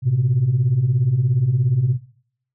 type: beating tone pair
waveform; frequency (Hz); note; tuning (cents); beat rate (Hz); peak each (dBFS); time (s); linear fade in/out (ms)
sine; 111.6 / 128.6; A2 / C3; +25 / -30; 17; -20 / -15; 0.02-1.98; 50
effects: noise-tail reverb RT60 0.7 s tail -22 dB re dry + tanh soft clip ceiling -10 dBFS